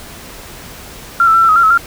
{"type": "tone with pitch steps", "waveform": "sine", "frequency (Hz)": [1376, 1322, 1349, 1341, 1266, 1377, 1293, 1386], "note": ["F6", "E6", "E6", "E6", "D#6", "F6", "E6", "F6"], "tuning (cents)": [-26, 5, 40, 29, 30, -25, -34, -14], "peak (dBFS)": -6, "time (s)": [1.2, 1.776], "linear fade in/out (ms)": 2, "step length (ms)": 72, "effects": ["pink hiss -33 dBFS RMS until 1.86 s"]}